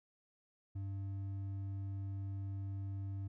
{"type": "tone with hard clipping", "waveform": "triangle", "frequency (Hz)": 98, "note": "G2", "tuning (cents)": 0, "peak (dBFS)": -40, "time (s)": [0.75, 3.28], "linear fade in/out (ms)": 10, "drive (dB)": 8, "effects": []}